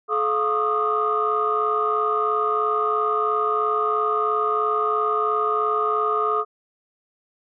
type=tone cluster; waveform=sine; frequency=429.5 / 702 / 1099 / 1222 / 1285 Hz; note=A4 / F5 / C#6 / D#6 / E6; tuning=-42 / +9 / -15 / -32 / -45 cents; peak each=-24 / -30 / -29 / -21 / -29 dBFS; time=0.08-6.45 s; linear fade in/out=50 ms; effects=tanh soft clip ceiling -9 dBFS